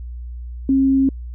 sine tone, 269 Hz, C4, 48 cents sharp, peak -12 dBFS, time 0.69-1.09 s, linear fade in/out 2 ms, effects added 60 Hz sine -28 dBFS peak until 1.34 s

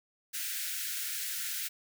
white high-pass noise, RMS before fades -36 dBFS, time 0.33-1.69 s, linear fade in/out 20 ms, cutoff 1400 Hz, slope 96 dB/octave, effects none

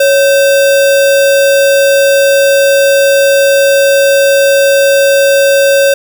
sine tone with sample-and-hold, 554.4 Hz, C#5, in tune, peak -4 dBFS, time 0-5.94 s, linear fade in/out 5 ms, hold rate 2100 Hz, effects none

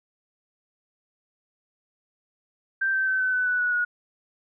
sine tone with pitch steps, 1568 / 1550.9 / 1534 / 1517.2 / 1500.7 / 1484.3 / 1468.1 / 1452.1 Hz, G6 / G6 / G6 / F#6 / F#6 / F#6 / F#6 / F#6, 0 / -19 / -38 / +43 / +24 / +5 / -14 / -33 cents, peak -21 dBFS, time 2.81-3.85 s, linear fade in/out 10 ms, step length 130 ms, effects none

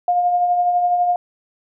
sine tone with tremolo, 710 Hz, F5, 28 cents sharp, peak -12 dBFS, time 0.08-1.16 s, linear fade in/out 2 ms, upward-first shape triangle, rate 12 Hz, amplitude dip 45%, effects none

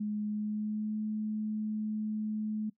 sine tone with pitch glide, 210.2 to 214.5 Hz, G#3 to A3, +21 to -44 cents, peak -31 dBFS, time 0-2.7 s, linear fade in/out 10 ms, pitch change +35 cents, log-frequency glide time 0.26-0.98 s, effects noise-tail reverb RT60 0.1 s tail -20 dB re dry

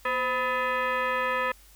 sine tone with frequency modulation, 238.9 Hz, A#3, 43 cents sharp, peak -24 dBFS, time 0.05-1.52 s, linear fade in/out 5 ms, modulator 755 Hz, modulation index 2.6, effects added 50 Hz sine -54 dBFS peak until 1.75 s + white hiss -56 dBFS RMS until 1.75 s

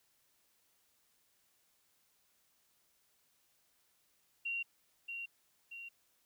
sine tone with echo, 2755 Hz, F7, 24 cents flat, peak -35 dBFS, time 4.45-4.63 s, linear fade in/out 10 ms, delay 630 ms, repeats 2, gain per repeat -5 dB, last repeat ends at 5.89 s, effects white hiss -74 dBFS RMS until 6.25 s

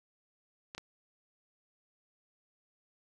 clicks, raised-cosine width 0.2 ms, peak -25 dBFS, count 2, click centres 0.749 / 0.78 s, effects none

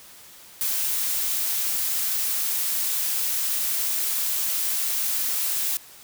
blue noise, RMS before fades -25 dBFS, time 0.61-5.77 s, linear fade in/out 0 ms, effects white hiss -47 dBFS RMS until 6.03 s

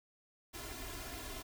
pink noise with comb filter, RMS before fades -45 dBFS, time 0.53-1.43 s, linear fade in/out 20 ms, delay 2.9 ms, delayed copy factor +0.9, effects none

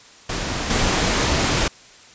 pink noise with level steps, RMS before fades -25 / -19 dBFS, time 0.29-1.68 s, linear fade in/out 5 ms, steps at 0.7 s, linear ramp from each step 2 ms, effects white hiss -46 dBFS RMS until 2.14 s + resampled to 16000 Hz

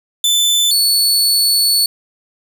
sawtooth tone pair in turn, 3520 / 4435 Hz, A7 / C#8, 0 / 0 cents, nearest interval major third, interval 400 cents, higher second, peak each -8 dBFS, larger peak neither, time 0.24-0.71 / 0.71-1.86 s, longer second, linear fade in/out 2 ms, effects none

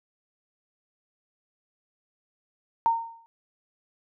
sine tone with exponential decay, 918 Hz, A#5, 27 cents flat, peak -16 dBFS, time 2.86-3.26 s, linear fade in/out 0 ms, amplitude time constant 85 ms, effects none

